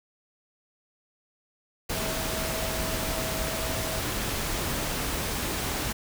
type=tone in noise; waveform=sine; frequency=645 Hz; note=E5; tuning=38 cents flat; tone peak=-36 dBFS; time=1.95-4 s; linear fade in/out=10 ms; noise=pink; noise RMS=-30 dBFS; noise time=1.89-5.93 s; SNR=-9 dB; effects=none